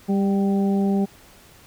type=harmonic tone with a mistuned harmonic; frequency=197.9 Hz; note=G3; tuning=17 cents sharp; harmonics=1 / 2 / 3 / 4; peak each=-18 / -26 / -35 / -32 dBFS; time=0.08-1.06 s; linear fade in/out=20 ms; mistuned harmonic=4; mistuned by=-29 cents; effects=pink hiss -50 dBFS RMS until 1.66 s